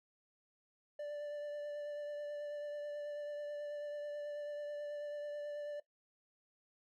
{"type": "tone with vibrato", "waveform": "triangle", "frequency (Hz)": 587.3, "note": "D5", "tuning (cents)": 0, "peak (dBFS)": -38, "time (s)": [0.99, 5.8], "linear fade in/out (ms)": 5, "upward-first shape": "triangle", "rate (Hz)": 9.2, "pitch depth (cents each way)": 16, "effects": ["noise-tail reverb RT60 0.1 s tail -17 dB re dry"]}